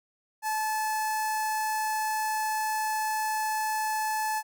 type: tone with notch filter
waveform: sawtooth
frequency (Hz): 866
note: A5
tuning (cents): -28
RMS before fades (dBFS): -29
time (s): 0.42-4.43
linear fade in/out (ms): 50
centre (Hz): 3300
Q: 0.95
effects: none